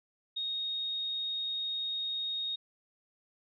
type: tone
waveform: sine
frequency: 3729 Hz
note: A#7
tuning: in tune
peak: -32 dBFS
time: 0.36-2.56 s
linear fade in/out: 10 ms
effects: none